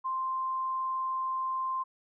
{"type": "tone", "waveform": "sine", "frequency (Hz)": 1046.5, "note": "C6", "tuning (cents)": 0, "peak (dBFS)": -29, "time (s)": [0.04, 1.84], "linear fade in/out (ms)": 20, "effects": []}